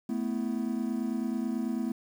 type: chord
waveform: triangle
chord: A suspended second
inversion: none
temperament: equal with one note detuned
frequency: 220 / 249.1 / 329.6 Hz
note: A3 / B3 / E4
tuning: 0 / +15 / 0 cents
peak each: -30 / -30 / -35 dBFS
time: 0.09-1.92 s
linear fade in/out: 5 ms
effects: 9-bit